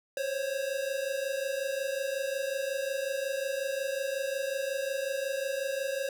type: tone pair together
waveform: square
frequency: 527 / 552.5 Hz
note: C5 / C#5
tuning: +12 / -6 cents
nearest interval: minor second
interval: 82 cents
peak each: -35 / -33 dBFS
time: 0.17-6.09 s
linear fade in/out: 2 ms
effects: none